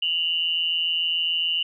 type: tone pair together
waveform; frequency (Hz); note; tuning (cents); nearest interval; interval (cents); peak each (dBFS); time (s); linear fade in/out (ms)
sine; 2813 / 2980; F7 / F#7; +12 / +12; minor second; 100; -24; 0.02-1.63; 5
effects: none